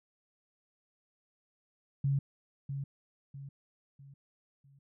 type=tone with echo; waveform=sine; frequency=138.59 Hz; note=C#3; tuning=in tune; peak=-26 dBFS; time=2.04-2.19 s; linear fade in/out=5 ms; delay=650 ms; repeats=4; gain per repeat=-8 dB; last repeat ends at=4.79 s; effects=none